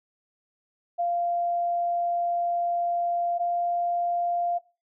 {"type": "tone pair in turn", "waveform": "sine", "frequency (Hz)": [694, 696.7], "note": ["F5", "F5"], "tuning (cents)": [-11, -4], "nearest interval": "unison", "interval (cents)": 7, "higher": "second", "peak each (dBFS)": -23, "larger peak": "neither", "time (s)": [[0.98, 3.39], [3.39, 4.59]], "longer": "first", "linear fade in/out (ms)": 20, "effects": ["noise-tail reverb RT60 0.3 s tail -18 dB re dry"]}